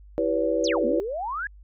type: chord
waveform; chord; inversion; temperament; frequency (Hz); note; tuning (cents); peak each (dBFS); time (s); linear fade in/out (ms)
sine; C# half-diminished seventh; first; equal with one note detuned; 329.6 / 392 / 493.9 / 568.3; E4 / G4 / B4 / C#5; 0 / 0 / 0 / +43; -27 / -30 / -25 / -26; 0.18-1; 0
type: exponential two-way sweep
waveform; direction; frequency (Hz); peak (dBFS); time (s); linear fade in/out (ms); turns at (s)
sine; down then up; 6750 to 228.6 to 1732; -27; 0.64-1.47; 2; 0.85
effects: added 50 Hz sine -45 dBFS peak until 1.63 s